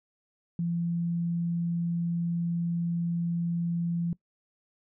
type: tone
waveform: sine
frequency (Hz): 170.4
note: F3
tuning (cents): -42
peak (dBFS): -26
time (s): 0.59-4.13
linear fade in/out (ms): 2
effects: noise-tail reverb RT60 0.1 s tail -21 dB re dry